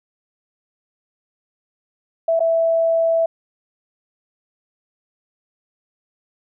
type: tone with dropouts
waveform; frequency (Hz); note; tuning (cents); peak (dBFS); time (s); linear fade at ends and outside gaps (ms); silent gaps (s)
sine; 659.3; E5; 0; -14; 2.28-3.26; 5; 2.394-2.403
effects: none